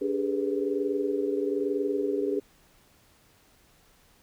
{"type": "tone cluster", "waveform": "sine", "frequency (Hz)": [287.5, 402.7, 423.8, 490.7], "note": ["D4", "G4", "G#4", "B4"], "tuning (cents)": [-37, 47, 35, -11], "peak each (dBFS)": [-31, -28, -32, -34], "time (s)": [0.01, 2.4], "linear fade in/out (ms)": 10, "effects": ["pink hiss -61 dBFS RMS until 4.22 s"]}